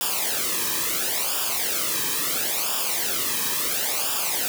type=noise with flanger; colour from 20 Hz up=white; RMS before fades=-25 dBFS; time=0.01-4.48 s; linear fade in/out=0 ms; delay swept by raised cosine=0.48 to 1.44 ms; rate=0.73 Hz; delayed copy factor=-0.75; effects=none